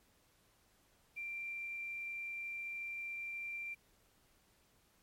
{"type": "tone with quantisation", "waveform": "sine", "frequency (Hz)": 2363, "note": "D7", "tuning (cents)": 10, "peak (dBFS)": -40, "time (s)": [1.16, 3.75], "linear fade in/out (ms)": 20, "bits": 11, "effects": ["pink hiss -71 dBFS RMS until 5.02 s", "MP3 64 kbps"]}